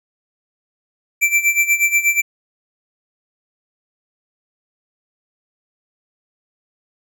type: tone with tremolo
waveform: square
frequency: 2341 Hz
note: D7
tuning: 6 cents flat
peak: -11 dBFS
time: 1.21-2.22 s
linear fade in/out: 20 ms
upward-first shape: sine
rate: 8.3 Hz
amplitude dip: 80%
effects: none